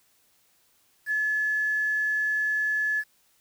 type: tone with quantisation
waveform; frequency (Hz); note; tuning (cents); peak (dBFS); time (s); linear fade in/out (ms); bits
sine; 1715; A6; -45; -23; 1.06-3.04; 50; 8
effects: white hiss -65 dBFS RMS until 3.4 s

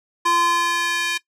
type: tone with high-pass filter sweep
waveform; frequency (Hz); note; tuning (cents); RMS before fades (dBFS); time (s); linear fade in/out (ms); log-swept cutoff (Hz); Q
square; 343.9; F4; -27; -20; 0.25-1.18; 10; 880 to 2100; 2
effects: noise-tail reverb RT60 0.1 s tail -19 dB re dry + low-pass 10000 Hz 12 dB/octave

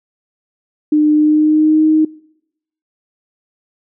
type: tone with pitch glide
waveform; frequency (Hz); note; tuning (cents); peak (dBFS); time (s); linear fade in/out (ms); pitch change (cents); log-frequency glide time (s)
sine; 302.2 to 312; D4 to D#4; +50 to +5; -8; 0.92-2.05; 5; +55; 1.13-1.85
effects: noise-tail reverb RT60 0.8 s tail -24 dB re dry

